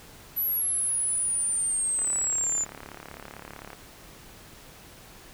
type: exponential sweep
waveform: sine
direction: down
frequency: 11920 to 7040 Hz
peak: -24 dBFS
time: 0.36-2.65 s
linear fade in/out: 20 ms
type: click train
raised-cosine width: 0.5 ms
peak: -25 dBFS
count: 63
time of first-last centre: 1.99-3.732 s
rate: 35.6 Hz
effects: pink hiss -49 dBFS RMS until 5.33 s